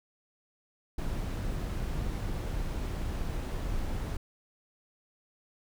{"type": "noise", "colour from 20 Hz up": "brown", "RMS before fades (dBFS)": -33, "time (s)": [0.98, 4.17], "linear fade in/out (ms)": 5, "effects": []}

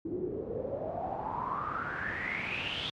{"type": "noise with low-pass filter sweep", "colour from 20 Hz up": "pink", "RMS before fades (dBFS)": -35, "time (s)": [0.05, 2.9], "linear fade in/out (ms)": 5, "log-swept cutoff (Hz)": [320, 3400], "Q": 9.8, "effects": ["high-pass 80 Hz 12 dB/octave", "MP3 64 kbps"]}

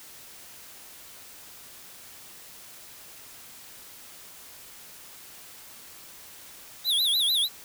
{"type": "tone with vibrato", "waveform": "square", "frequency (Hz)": 3632, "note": "A#7", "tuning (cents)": -46, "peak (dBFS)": -22, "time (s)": [6.84, 7.49], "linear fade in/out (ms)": 50, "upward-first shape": "sine", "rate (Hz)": 6.7, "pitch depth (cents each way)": 180, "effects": ["white hiss -47 dBFS RMS until 7.64 s"]}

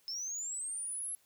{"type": "linear sweep", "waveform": "sine", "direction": "up", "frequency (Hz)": [5190, 11175], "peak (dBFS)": -34, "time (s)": [0.08, 1.15], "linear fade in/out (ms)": 0, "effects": ["tanh soft clip ceiling -35 dBFS", "white hiss -69 dBFS RMS until 1.25 s"]}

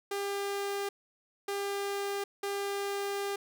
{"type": "tone bursts at uneven times", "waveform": "sawtooth", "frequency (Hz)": 400.1, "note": "G4", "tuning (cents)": 35, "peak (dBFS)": -28, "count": 3, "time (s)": [[0.11, 0.89], [1.48, 2.24], [2.43, 3.36]], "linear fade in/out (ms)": 5, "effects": []}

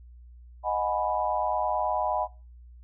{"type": "chord", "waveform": "sine", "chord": "G# minor seventh", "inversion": "second", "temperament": "equal with one note detuned", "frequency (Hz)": [622.3, 731.1, 830.6, 987.8], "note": ["D#5", "F#5", "G#5", "B5"], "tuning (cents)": [0, -21, 0, 0], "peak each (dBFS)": -30, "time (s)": [0.63, 2.28], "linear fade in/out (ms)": 50, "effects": ["noise-tail reverb RT60 0.3 s tail -19 dB re dry", "added 60 Hz sine -46 dBFS peak until 2.83 s"]}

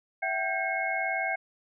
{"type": "tone cluster", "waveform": "sine", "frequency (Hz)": [665, 763, 1592, 2175], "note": ["E5", "G5", "G6", "C#7"], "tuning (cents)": [15, -47, 26, -33], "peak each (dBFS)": [-34, -32, -33, -31], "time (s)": [0.22, 1.36], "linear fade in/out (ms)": 10, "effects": []}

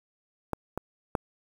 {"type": "clicks", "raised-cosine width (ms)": 1, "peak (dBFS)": [-14, -17, -11], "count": 3, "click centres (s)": [0.533, 0.776, 1.152], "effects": ["7-bit"]}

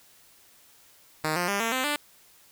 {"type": "tone with pitch steps", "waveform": "5% pulse", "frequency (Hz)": [155.56, 176.64, 200.6, 227.8, 258.6, 293.7], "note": ["D#3", "F3", "G3", "A#3", "C4", "D4"], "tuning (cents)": [0, 20, 40, -40, -20, 0], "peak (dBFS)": -14, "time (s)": [1.24, 1.96], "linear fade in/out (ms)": 2, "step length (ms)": 120, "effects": ["white hiss -57 dBFS RMS until 2.51 s"]}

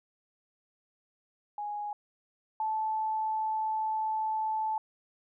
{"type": "tone pair in turn", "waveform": "sine", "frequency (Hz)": [830.6, 872.5], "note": ["G#5", "A5"], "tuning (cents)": [0, -15], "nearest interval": "minor second", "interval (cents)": 85, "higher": "second", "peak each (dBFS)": [-33, -28], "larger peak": "second", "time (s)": [[1.58, 1.93], [2.6, 4.78]], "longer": "second", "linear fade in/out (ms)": 2, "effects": []}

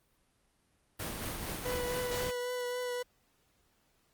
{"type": "noise with tremolo", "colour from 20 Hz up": "pink", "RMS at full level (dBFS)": -37, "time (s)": [0.99, 2.31], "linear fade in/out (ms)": 10, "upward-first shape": "sine", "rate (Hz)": 4.4, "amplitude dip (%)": 30}
{"type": "tone with vibrato", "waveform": "40% pulse", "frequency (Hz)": 493.9, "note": "B4", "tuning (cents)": 0, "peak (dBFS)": -33, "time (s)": [1.65, 3.03], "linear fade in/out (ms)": 10, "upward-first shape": "triangle", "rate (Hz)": 3.7, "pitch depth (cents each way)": 19}
{"effects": ["pink hiss -72 dBFS RMS until 4.13 s", "Opus 32 kbps"]}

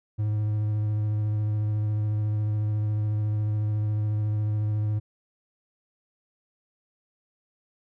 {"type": "tone with vibrato", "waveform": "triangle", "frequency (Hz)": 106.1, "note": "G#2", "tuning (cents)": 38, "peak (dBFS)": -21, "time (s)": [0.18, 5], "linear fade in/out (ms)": 20, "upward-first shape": "sine", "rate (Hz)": 14, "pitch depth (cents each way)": 16, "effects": []}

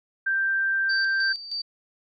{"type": "tone", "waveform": "sine", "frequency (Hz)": 1573, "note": "G6", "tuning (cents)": 6, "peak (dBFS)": -21, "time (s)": [0.26, 1.33], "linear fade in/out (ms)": 10}
{"type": "tone with tremolo", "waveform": "sine", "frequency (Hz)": 4627, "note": "D8", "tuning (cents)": -27, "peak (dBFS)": -27, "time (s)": [0.89, 1.62], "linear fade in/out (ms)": 10, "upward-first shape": "square", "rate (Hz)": 3.2, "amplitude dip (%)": 65}
{"effects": []}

